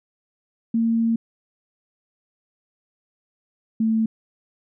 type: tone pair in turn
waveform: sine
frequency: 228.4 / 222.3 Hz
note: A#3 / A3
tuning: -35 / +18 cents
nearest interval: unison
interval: 47 cents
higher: first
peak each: -17 dBFS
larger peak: neither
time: 0.74-1.16 / 3.8-4.06 s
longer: first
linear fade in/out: 5 ms
effects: none